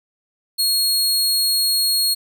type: tone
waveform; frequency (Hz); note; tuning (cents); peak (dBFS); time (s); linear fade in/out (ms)
sawtooth; 4300; C8; +47; -13; 0.58-2.15; 20
effects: none